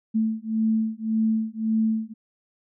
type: beating tone pair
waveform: sine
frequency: 220 / 221.8 Hz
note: A3 / A3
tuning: 0 / +14 cents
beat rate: 1.8 Hz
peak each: -24 dBFS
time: 0.14-2.14 s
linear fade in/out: 20 ms
effects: none